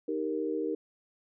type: chord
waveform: sine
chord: Eb major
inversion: none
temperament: equal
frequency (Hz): 311.1 / 392 / 466.2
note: Eb4 / G4 / Bb4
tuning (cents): 0 / 0 / 0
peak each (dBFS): -33 / -35 / -33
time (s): 0.08-0.75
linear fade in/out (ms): 5
effects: none